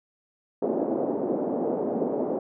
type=band-pass noise; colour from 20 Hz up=pink; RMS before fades=-27 dBFS; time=0.62-2.39 s; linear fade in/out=5 ms; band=250 to 620 Hz; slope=24 dB/octave; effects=none